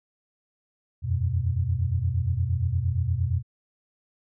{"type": "chord", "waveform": "sine", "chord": "E suspended second", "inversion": "none", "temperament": "equal with one note detuned", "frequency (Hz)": [83.9, 92.5, 123.47], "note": ["E2", "F#2", "B2"], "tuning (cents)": [31, 0, 0], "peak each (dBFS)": [-27, -26, -27], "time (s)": [1.02, 3.43], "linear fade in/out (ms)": 50, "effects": []}